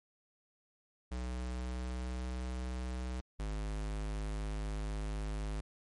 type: tone with pitch glide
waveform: square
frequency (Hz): 61.9 to 62.66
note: B1 to B1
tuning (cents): +5 to +26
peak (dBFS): -37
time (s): 1.11-3.21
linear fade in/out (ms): 10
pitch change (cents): +21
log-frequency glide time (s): 1.24-2.27
type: tone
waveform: square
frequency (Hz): 52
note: G#1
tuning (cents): +3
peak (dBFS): -36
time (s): 3.39-5.61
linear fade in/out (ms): 10
effects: MP3 48 kbps